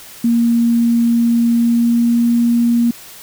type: tone with pitch glide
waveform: sine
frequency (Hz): 234 to 236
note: A#3 to A#3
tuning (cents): +7 to +22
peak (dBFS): -10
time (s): 0.24-2.91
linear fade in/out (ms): 5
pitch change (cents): +15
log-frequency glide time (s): 1.49-2.32
effects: white hiss -37 dBFS RMS until 3.22 s